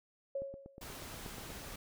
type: tone with exponential decay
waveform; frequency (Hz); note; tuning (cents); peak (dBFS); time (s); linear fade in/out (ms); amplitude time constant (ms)
sine; 550; C#5; -14; -33; 0.35-0.91; 5; 120
type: click train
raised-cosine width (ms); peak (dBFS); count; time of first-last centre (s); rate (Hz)
2; -35; 10; 0.42-1.503; 8.31
type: noise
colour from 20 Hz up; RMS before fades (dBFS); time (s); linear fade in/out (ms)
pink; -47; 0.81-1.76; 5
effects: none